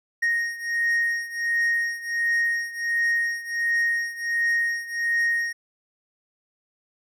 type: beating tone pair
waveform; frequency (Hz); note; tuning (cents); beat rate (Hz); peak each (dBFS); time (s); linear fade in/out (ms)
triangle; 1864.7 / 1866.1; A#6 / A#6; 0 / +1; 1.4; -22 / -25; 0.22-5.53; 10
effects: none